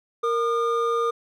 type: tone pair together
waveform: triangle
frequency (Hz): 464.8 / 1213.9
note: A#4 / D#6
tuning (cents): -5 / -43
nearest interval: octave + perfect fourth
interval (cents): 1662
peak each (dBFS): -21 / -22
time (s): 0.23-1.11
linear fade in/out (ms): 10
effects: none